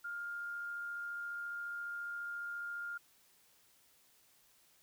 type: tone with amplitude modulation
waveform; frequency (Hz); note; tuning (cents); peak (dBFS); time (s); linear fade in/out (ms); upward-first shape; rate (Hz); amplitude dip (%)
sine; 1407; F6; +12; -38; 0.04-2.98; 10; sine; 74.5; 25
effects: white hiss -68 dBFS RMS until 4.82 s